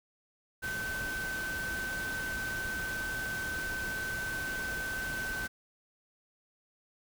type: tone in noise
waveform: sine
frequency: 1534 Hz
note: G6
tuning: 38 cents flat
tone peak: -34 dBFS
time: 0.62-5.48 s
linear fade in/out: 20 ms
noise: pink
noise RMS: -41 dBFS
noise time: 0.62-5.48 s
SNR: +4 dB
effects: none